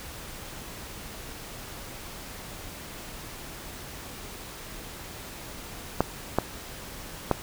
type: clicks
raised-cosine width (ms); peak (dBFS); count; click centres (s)
1; -6; 3; 6.006 / 6.386 / 7.313
effects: pink hiss -41 dBFS RMS until 7.42 s